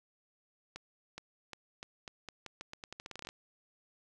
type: accelerating click train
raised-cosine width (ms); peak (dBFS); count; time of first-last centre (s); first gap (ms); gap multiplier
0.2; -26; 20; 0.76-3.289; 420; 0.84
effects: none